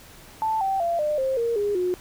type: tone with pitch steps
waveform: sine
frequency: 880 / 775 / 682.5 / 601.1 / 529.3 / 466.2 / 410.5 / 361.5 Hz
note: A5 / G5 / F5 / D5 / C5 / A#4 / G#4 / F#4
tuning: 0 / -20 / -40 / +40 / +20 / 0 / -20 / -40 cents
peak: -21 dBFS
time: 0.42-1.94 s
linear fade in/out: 0 ms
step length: 190 ms
effects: pink hiss -47 dBFS RMS until 2 s